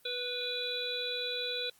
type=harmonic tone; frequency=492 Hz; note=B4; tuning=7 cents flat; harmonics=1 / 3 / 5 / 7 / 8; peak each=-39 / -44 / -42 / -39 / -36 dBFS; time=0.05-1.7 s; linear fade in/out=5 ms; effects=white hiss -64 dBFS RMS until 1.79 s + Opus 24 kbps